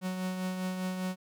45% pulse tone with tremolo, 185 Hz, F#3, in tune, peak -30 dBFS, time 0.01-1.16 s, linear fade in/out 50 ms, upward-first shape triangle, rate 5 Hz, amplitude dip 45%, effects none

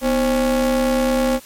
square ring-modulated tone, 141.2 Hz, C#3, 32 cents sharp, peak -13 dBFS, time 0.01-1.4 s, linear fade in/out 50 ms, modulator 389 Hz, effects white hiss -43 dBFS RMS until 1.45 s + MP3 64 kbps

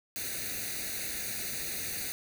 white noise with comb filter, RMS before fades -36 dBFS, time 0.16-2.12 s, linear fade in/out 0 ms, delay 0.47 ms, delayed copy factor +0.85, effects none

